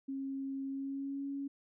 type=tone with pitch glide; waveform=sine; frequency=271.1 to 278.2 Hz; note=C#4 to C#4; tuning=-38 to +6 cents; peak=-36 dBFS; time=0.08-1.48 s; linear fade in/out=10 ms; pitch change=+44 cents; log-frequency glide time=0.67-1.26 s; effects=none